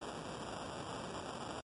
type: noise with sample-and-hold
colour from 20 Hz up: blue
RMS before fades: -44 dBFS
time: 0.01-1.61 s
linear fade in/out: 10 ms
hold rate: 2100 Hz
effects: high-pass 80 Hz 12 dB/octave + MP3 48 kbps